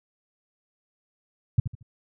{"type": "tone with echo", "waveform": "sine", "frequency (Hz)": 116.54, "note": "A#2", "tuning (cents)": 0, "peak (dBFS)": -13, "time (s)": [1.58, 1.6], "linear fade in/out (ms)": 5, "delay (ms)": 76, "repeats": 3, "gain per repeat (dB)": -10, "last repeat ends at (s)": 1.828, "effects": []}